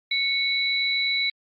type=tone pair together; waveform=sine; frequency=2217 / 3944 Hz; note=C#7 / B7; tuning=0 / -3 cents; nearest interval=minor seventh; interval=997 cents; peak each=-24 / -24 dBFS; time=0.11-1.3 s; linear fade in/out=5 ms; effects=Opus 32 kbps